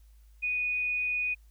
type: tone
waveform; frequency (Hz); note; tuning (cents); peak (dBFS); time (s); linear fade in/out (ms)
sine; 2476; D#7; -9; -27; 0.42-1.35; 20
effects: added 53 Hz sine -53 dBFS peak until 1.5 s + white hiss -71 dBFS RMS until 1.5 s